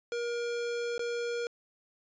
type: tone with dropouts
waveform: square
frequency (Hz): 474.1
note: A#4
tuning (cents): +29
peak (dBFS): -32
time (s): 0.12-1.47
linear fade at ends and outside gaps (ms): 1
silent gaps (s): 0.98-0.993
effects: resampled to 16000 Hz